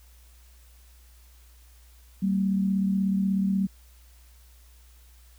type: tone pair together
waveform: sine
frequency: 192.82 / 229.3 Hz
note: G3 / A#3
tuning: -28 / -28 cents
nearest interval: minor third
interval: 300 cents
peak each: -22 / -31 dBFS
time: 2.22-3.67 s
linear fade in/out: 10 ms
effects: added 60 Hz sine -51 dBFS peak until 5.38 s + white hiss -60 dBFS RMS until 5.38 s